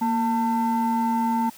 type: tone pair together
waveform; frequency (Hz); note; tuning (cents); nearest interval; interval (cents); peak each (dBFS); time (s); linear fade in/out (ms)
sine; 233.1 / 894.9; A#3 / A5; 0 / +29; octave + major seventh; 2329; -21 / -21; 0.01-1.5; 10
effects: tanh soft clip ceiling -16 dBFS + white hiss -47 dBFS RMS until 1.57 s